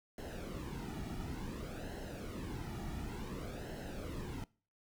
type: noise with flanger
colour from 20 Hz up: brown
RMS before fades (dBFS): -43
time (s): 0.18-4.44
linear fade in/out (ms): 2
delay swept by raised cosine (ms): 0.84 to 1.94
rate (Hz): 0.56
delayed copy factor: -0.7
effects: noise-tail reverb RT60 0.4 s tail -23 dB re dry

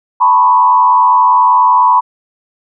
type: tone with frequency modulation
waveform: sine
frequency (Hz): 987.8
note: B5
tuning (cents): 0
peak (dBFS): -5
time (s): 0.2-2.01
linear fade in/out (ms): 20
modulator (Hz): 90.1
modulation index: 0.9
effects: none

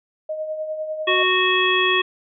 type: tone with tremolo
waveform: sine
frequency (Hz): 622.3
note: D#5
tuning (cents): 0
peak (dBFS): -22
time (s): 0.29-1.23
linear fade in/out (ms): 5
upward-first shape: triangle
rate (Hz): 10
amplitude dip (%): 55
type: harmonic tone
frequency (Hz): 369.5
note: F#4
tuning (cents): -2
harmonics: 1 / 3 / 5 / 7 / 9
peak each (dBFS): -22 / -22 / -22 / -22 / -22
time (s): 1.07-2.02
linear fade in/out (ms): 10
effects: none

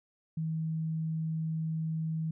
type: tone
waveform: sine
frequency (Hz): 160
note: D#3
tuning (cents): +49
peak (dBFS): -30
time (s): 0.37-2.31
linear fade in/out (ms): 5
effects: none

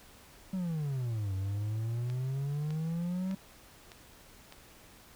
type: exponential two-way sweep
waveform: triangle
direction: down then up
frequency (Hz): 193.4 to 94.3 to 193.4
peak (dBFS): -29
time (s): 0.53-3.35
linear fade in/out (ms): 5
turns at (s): 1.34
type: click train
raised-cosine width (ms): 0.2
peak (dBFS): -30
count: 5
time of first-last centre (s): 2.1-4.524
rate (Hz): 1.65
effects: pink hiss -56 dBFS RMS until 5.15 s

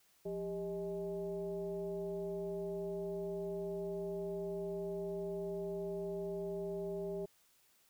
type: tone with frequency modulation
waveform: sine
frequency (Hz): 397.5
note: G4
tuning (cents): +24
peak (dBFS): -37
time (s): 0.25-7.26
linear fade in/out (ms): 10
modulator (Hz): 223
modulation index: 0.88
effects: white hiss -70 dBFS RMS until 7.89 s

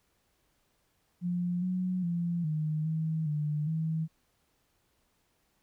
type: tone with pitch steps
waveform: sine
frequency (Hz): 176.5 / 183.2 / 171.7 / 154.3 / 159.2 / 149.9 / 160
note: F3 / F#3 / F3 / D#3 / D#3 / D3 / D#3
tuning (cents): +19 / -17 / -29 / -14 / +40 / +36 / +49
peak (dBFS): -28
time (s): 1.21-4.08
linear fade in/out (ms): 50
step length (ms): 410
effects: pink hiss -73 dBFS RMS until 5.62 s

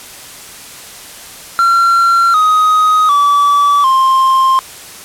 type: tone with pitch steps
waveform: triangle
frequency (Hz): 1368 / 1254.5 / 1150.3 / 1054.9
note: F6 / D#6 / D6 / C6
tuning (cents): -36 / +14 / -36 / +14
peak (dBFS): -5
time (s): 1.59-4.59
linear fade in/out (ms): 0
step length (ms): 750
effects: white hiss -32 dBFS RMS until 5.04 s + low-pass 12000 Hz 12 dB/octave

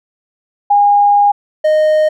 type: tone pair in turn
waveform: sine / triangle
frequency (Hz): 816 / 617.5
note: G#5 / D#5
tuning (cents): -31 / -13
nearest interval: perfect fourth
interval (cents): 482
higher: first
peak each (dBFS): -6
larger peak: neither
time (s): 0.7-1.32 / 1.64-2.09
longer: first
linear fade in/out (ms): 10
effects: none

